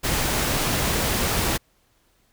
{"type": "noise", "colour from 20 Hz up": "pink", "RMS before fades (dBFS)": -23, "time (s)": [0.03, 1.58], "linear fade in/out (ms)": 20, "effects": ["pink hiss -64 dBFS RMS until 2.32 s"]}